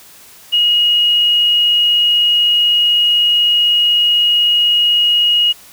sine tone with quantisation, 2884 Hz, F#7, 45 cents flat, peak -9 dBFS, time 0.52-5.53 s, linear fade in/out 20 ms, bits 6, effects white hiss -41 dBFS RMS until 5.72 s

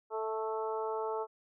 harmonic tone with a mistuned harmonic, 220 Hz, A3, in tune, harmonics 2 / 3 / 4 / 5 / 6, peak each -35 / -42 / -38 / -44 / -44 dBFS, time 0.1-1.27 s, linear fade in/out 50 ms, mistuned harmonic 3, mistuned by -17 cents, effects none

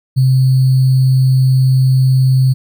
sine tone with sample-and-hold, 130.81 Hz, C3, in tune, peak -7 dBFS, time 0.16-2.54 s, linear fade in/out 20 ms, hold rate 4410 Hz, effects none

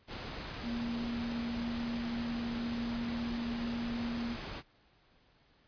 sine tone in noise, 235.3 Hz, A#3, 16 cents sharp, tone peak -34 dBFS, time 0.62-4.37 s, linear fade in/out 50 ms, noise pink, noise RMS -42 dBFS, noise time 0.07-4.63 s, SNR +5 dB, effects pink hiss -67 dBFS RMS until 5.67 s + resampled to 11025 Hz

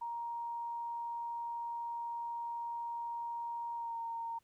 sine tone with pitch glide, 938 to 923 Hz, A#5 to A#5, +11 to -17 cents, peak -37 dBFS, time 0.01-4.39 s, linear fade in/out 10 ms, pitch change -28 cents, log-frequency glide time 3.75-3.97 s, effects pink hiss -75 dBFS RMS until 4.43 s

